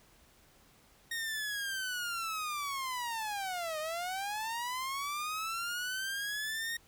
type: linear two-way sweep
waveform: sawtooth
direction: down then up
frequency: 1864.7 to 609 to 1864.7 Hz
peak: -31 dBFS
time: 1.11-6.77 s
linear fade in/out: 5 ms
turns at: 3.79 s
effects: pink hiss -63 dBFS RMS until 6.87 s

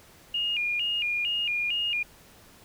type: tone with vibrato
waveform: sine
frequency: 2628 Hz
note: E7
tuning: 6 cents flat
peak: -25 dBFS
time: 0.34-2.03 s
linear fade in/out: 5 ms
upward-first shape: square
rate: 2.2 Hz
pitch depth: 140 cents each way
effects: pink hiss -54 dBFS RMS until 2.64 s

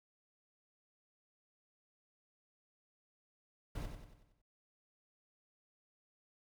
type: noise with echo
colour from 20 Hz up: brown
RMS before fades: -41 dBFS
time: 3.75-3.86 s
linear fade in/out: 5 ms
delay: 93 ms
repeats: 6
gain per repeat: -6 dB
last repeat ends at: 4.418 s
effects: none

